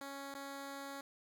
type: tone with dropouts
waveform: 10% pulse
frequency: 277.2 Hz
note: C#4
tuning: in tune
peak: -36 dBFS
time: 0.01-1.01 s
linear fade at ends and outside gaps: 2 ms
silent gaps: 0.342-0.349 s
effects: none